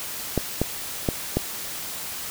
clicks, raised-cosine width 2 ms, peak -7 dBFS, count 4, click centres 0.377 / 0.616 / 1.088 / 1.37 s, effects white hiss -33 dBFS RMS until 2.3 s

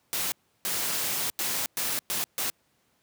white noise bursts at uneven times, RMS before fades -29 dBFS, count 6, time 0.13-0.32 / 0.65-1.3 / 1.39-1.66 / 1.77-1.99 / 2.1-2.24 / 2.38-2.5 s, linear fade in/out 0 ms, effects pink hiss -69 dBFS RMS until 3.02 s + high-pass 100 Hz 12 dB/octave

